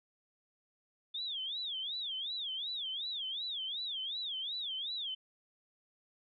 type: tone with vibrato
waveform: sine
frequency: 3479 Hz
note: A7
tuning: 20 cents flat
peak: -36 dBFS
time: 1.14-5.15 s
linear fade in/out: 10 ms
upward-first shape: sine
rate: 2.7 Hz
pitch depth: 230 cents each way
effects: none